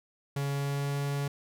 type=tone with pitch glide; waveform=45% pulse; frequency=140.4 to 141.54 Hz; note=C#3 to C#3; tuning=+22 to +36 cents; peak=-29 dBFS; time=0.36-1.28 s; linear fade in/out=5 ms; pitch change=+14 cents; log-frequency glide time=0.54-0.99 s; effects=none